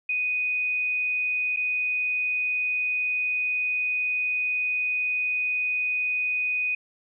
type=tone with dropouts; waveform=sine; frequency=2489 Hz; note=D#7; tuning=in tune; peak=-23 dBFS; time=0.09-6.75 s; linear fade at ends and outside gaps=5 ms; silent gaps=1.563-1.57 s; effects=none